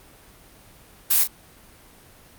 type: noise with echo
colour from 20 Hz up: blue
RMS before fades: -18 dBFS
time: 1.1-1.24 s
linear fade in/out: 10 ms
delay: 35 ms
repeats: 1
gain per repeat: -9 dB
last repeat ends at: 1.275 s
effects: pink hiss -50 dBFS RMS until 2.38 s + Opus 32 kbps